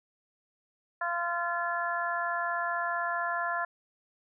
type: harmonic tone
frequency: 344.5 Hz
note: F4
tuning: 24 cents flat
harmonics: 2 / 3 / 4 / 5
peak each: -34 / -34 / -34 / -34 dBFS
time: 1.01-3.65 s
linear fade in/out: 5 ms
effects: none